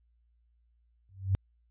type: tone with exponential growth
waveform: sine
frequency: 95.9 Hz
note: G2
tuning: 37 cents flat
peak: -20 dBFS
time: 1.09-1.35 s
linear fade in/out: 0 ms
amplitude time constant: 56 ms
effects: added 58 Hz sine -65 dBFS peak until 1.7 s + resampled to 8000 Hz